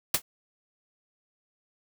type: noise with exponential decay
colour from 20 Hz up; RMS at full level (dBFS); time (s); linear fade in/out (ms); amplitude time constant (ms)
white; -17; 0.14-0.22; 5; 16
effects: none